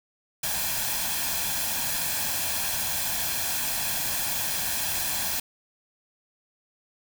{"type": "noise with comb filter", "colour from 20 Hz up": "white", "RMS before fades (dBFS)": -28, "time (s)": [0.43, 5.4], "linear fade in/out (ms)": 5, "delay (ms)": 1.2, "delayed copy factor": 0.6, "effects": []}